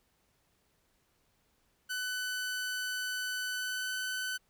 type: tone with pitch glide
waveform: sawtooth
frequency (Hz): 1500 to 1509.6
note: F#6 to F#6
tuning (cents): +23 to +34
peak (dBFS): -30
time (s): 1.89-4.38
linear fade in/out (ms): 20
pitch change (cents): +11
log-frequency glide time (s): 3.49-3.95
effects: pink hiss -73 dBFS RMS until 4.49 s